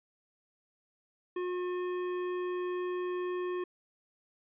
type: tone with tanh clipping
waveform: sine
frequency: 360.2 Hz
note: F#4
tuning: 46 cents flat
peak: -34 dBFS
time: 1.36-3.64 s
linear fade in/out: 5 ms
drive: 16 dB
effects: resampled to 8000 Hz